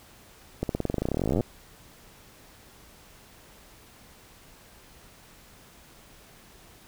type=accelerating click train; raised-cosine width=2 ms; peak=-13 dBFS; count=30; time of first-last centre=0.63-1.408 s; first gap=62 ms; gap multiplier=0.93; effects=pink hiss -53 dBFS RMS until 6.87 s